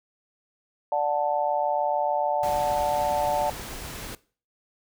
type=chord; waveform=sine; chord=D major; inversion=none; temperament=just; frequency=587.3 / 734.2 / 881 Hz; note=D5 / F#5 / A5; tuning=0 / -14 / +2 cents; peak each=-26 dBFS; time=0.92-3.5 s; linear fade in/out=2 ms
type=noise; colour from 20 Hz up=pink; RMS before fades=-37 dBFS; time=2.43-4.15 s; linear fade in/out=2 ms
effects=noise-tail reverb RT60 0.4 s tail -20 dB re dry